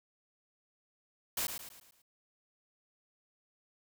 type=noise with echo; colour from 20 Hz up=white; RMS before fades=-34 dBFS; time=1.37-1.47 s; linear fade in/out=5 ms; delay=110 ms; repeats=5; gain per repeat=-7 dB; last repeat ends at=2.02 s; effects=none